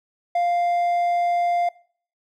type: tone with hard clipping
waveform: sine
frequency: 698.5 Hz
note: F5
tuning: in tune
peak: -19 dBFS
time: 0.35-1.69 s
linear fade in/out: 5 ms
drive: 3 dB
effects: noise-tail reverb RT60 0.5 s tail -22 dB re dry